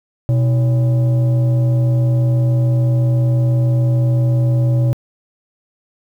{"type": "tone with frequency modulation", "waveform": "sine", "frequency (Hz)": 123.47, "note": "B2", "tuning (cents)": 0, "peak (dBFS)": -10, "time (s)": [0.29, 4.93], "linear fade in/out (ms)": 0, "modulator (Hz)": 440, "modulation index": 0.32, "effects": ["tanh soft clip ceiling -8 dBFS", "8-bit"]}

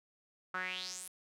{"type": "tone with band-pass filter sweep", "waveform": "sawtooth", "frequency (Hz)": 183.9, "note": "F#3", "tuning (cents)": -10, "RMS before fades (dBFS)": -41, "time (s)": [0.54, 1.08], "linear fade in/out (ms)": 5, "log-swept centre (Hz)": [1300, 11000], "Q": 5, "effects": []}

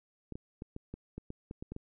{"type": "clicks", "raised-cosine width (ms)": 3, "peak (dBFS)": -28, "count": 11, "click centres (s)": [0.323, 0.355, 0.621, 0.764, 0.94, 1.18, 1.304, 1.511, 1.625, 1.72, 1.764], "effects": []}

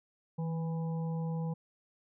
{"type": "harmonic tone with a mistuned harmonic", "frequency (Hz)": 164.81, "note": "E3", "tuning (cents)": 0, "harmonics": [1, 3, 5, 6], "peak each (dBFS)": [-32, -44, -48, -53], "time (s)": [0.38, 1.54], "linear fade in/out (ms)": 10, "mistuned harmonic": 1, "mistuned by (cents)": -29, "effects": []}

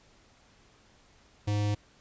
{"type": "tone with notch filter", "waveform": "square", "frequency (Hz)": 103.83, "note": "G#2", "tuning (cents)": 0, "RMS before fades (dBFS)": -28, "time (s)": [1.47, 1.75], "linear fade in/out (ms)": 10, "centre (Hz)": 1400, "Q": 1.7, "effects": ["pink hiss -61 dBFS RMS until 2 s", "resampled to 16000 Hz"]}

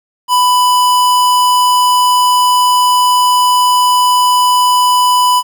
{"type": "tone", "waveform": "square", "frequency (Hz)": 994, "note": "B5", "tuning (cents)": 11, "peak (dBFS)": -8, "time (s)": [0.28, 5.43], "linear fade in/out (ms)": 50, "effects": ["8-bit"]}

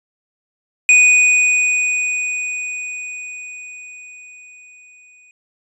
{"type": "tone with exponential decay", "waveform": "square", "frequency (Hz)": 2480, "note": "D#7", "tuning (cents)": -6, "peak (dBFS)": -7, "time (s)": [0.89, 5.31], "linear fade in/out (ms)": 1, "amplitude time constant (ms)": 960, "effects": ["resampled to 22050 Hz"]}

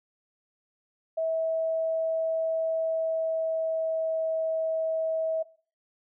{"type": "tone with pitch glide", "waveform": "sine", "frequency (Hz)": [648, 643.9], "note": ["E5", "E5"], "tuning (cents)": [-30, -41], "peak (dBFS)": -25, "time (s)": [1.17, 5.43], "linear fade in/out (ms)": 10, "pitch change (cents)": -11, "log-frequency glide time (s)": [2.81, 4.3], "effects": ["noise-tail reverb RT60 0.4 s tail -18 dB re dry"]}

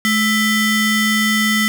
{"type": "ring-modulated tone", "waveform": "35% pulse", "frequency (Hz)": 1101, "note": "C#6", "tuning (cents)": -12, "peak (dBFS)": -9, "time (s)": [0.05, 1.68], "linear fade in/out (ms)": 0, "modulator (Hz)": 887, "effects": []}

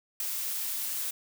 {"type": "noise with ADSR envelope", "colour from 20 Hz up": "blue", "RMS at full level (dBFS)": -28, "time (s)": [0.2, 1.11], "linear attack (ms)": 4, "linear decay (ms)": 5, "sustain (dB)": -5, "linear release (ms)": 9, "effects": []}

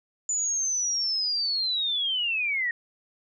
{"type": "linear sweep", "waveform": "sine", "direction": "down", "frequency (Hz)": [7040, 1849], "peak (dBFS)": -24, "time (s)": [0.29, 2.71], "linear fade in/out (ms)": 2, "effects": []}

